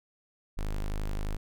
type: tone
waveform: square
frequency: 25.77 Hz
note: G#0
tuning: 12 cents flat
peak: -30 dBFS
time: 0.57-1.37 s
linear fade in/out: 10 ms
effects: none